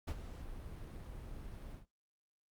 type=noise with ADSR envelope; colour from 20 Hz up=brown; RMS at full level=-35 dBFS; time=0.07-1.86 s; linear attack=15 ms; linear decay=57 ms; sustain=-12 dB; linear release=130 ms; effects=noise-tail reverb RT60 0.2 s tail -26 dB re dry + Opus 48 kbps